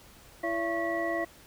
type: tone cluster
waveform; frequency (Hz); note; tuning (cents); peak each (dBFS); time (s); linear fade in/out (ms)
sine; 334.5 / 570 / 674 / 1099 / 1940; E4 / C#5 / E5 / C#6 / B6; +25 / +48 / +38 / -15 / -31; -33 / -37 / -31 / -39 / -34; 0.43-1.25; 10
effects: tanh soft clip ceiling -16 dBFS + pink hiss -54 dBFS RMS until 1.46 s